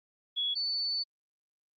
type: tone pair in turn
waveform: sine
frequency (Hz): 3365 / 4492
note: G#7 / C#8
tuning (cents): +22 / +22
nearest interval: perfect fourth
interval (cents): 500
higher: second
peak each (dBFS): -28 / -29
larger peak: first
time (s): 0.36-0.55 / 0.55-1.04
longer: second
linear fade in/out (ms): 20
effects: Opus 32 kbps